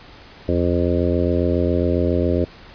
harmonic tone with a mistuned harmonic, 87.31 Hz, F2, in tune, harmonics 1 / 2 / 3 / 4 / 5 / 6 / 7, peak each -21 / -26 / -23 / -23 / -25 / -25 / -27 dBFS, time 0.48-2.45 s, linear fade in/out 10 ms, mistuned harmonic 1, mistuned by -110 cents, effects pink hiss -43 dBFS RMS until 2.74 s + resampled to 11025 Hz

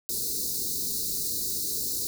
white band-stop noise, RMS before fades -30 dBFS, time 0.09-2.07 s, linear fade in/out 0 ms, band 490 to 3900 Hz, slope 96 dB/octave, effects none

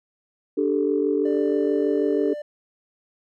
sine chord, D suspended fourth, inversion none, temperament equal with one note detuned, 293.7 / 393.8 / 440 Hz, D4 / G4 / A4, 0 / +8 / 0 cents, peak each -23 dBFS, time 0.57-2.34 s, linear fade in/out 10 ms
triangle tone, 593 Hz, D5, 17 cents sharp, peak -28 dBFS, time 1.25-2.42 s, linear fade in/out 5 ms
effects tanh soft clip ceiling -8 dBFS

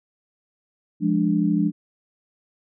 sine chord, D diminished, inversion first, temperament equal, 174.61 / 207.7 / 293.7 Hz, F3 / Ab3 / D4, 0 / 0 / 0 cents, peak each -22 dBFS, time 1-1.72 s, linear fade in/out 50 ms, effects none

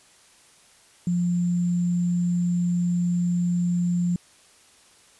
sine tone with sample-and-hold, 175.2 Hz, F3, 6 cents sharp, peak -20 dBFS, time 1.07-4.16 s, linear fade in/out 2 ms, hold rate 7350 Hz, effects white hiss -55 dBFS RMS until 5.19 s + resampled to 24000 Hz

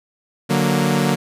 sawtooth chord, D augmented, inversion none, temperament equal, 146.83 / 185 / 233.1 Hz, D3 / F#3 / A#3, 0 / 0 / 0 cents, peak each -16 dBFS, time 0.49-1.16 s, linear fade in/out 20 ms, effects resampled to 32000 Hz

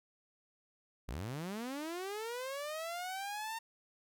sawtooth linear sweep, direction up, 48.33 to 915 Hz, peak -35 dBFS, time 1.08-3.59 s, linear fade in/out 10 ms, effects none

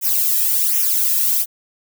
violet noise with flanger, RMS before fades -17 dBFS, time 0.01-1.46 s, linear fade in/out 50 ms, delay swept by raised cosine 0.22 to 1.42 ms, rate 1.3 Hz, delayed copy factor -0.8, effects none

